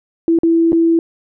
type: tone with dropouts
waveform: sine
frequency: 331.6 Hz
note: E4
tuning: 10 cents sharp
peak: -9 dBFS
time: 0.28-0.99 s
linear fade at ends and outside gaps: 1 ms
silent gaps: 0.388-0.433 / 0.721-0.729 s
effects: none